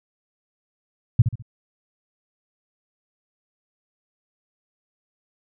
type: tone with echo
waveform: sine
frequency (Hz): 116.54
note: A#2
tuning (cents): 0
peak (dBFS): -7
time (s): 1.19-1.22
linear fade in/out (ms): 5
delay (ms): 68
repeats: 3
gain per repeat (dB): -9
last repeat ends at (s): 1.424
effects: none